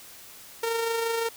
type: tone with amplitude modulation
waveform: sawtooth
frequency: 458.9 Hz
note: A#4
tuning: 27 cents flat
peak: -20 dBFS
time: 0.63-1.29 s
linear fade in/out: 5 ms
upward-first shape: sine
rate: 25.7 Hz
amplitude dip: 35%
effects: white hiss -47 dBFS RMS until 1.36 s